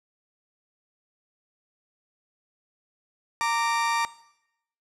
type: tone pair together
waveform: 30% pulse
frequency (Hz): 924.9 / 1174.7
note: A#5 / D6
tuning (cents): -14 / 0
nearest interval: major third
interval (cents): 414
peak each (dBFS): -23 / -25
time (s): 3.41-4.05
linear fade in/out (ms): 0
effects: noise-tail reverb RT60 0.8 s tail -18 dB re dry + low-pass 9000 Hz 12 dB/octave